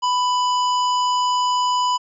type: harmonic tone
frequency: 994 Hz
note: B5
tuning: 11 cents sharp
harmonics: 1 / 3 / 5 / 7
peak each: -17 / -27 / -31 / -34 dBFS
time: 0.02-1.98 s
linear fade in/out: 20 ms
effects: none